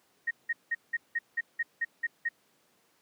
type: tone bursts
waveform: sine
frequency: 1864.7 Hz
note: A#6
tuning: in tune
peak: -26 dBFS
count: 10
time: 0.27-2.29 s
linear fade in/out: 10 ms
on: 40 ms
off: 180 ms
effects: pink hiss -68 dBFS RMS until 3.01 s + high-pass 200 Hz 12 dB/octave